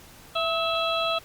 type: harmonic tone with a mistuned harmonic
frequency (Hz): 663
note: E5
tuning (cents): +10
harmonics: 1 / 2 / 4 / 5 / 6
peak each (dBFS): -27 / -28 / -32 / -30 / -34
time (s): 0.35-1.19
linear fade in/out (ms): 10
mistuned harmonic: 2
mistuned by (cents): -50
effects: pink hiss -49 dBFS RMS until 1.24 s + Opus 48 kbps